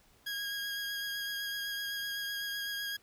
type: tone with vibrato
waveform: 20% pulse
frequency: 1638 Hz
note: G#6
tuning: 24 cents flat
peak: -30 dBFS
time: 0.26-2.97 s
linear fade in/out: 10 ms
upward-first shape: sine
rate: 7.9 Hz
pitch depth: 16 cents each way
effects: pink hiss -65 dBFS RMS until 3.02 s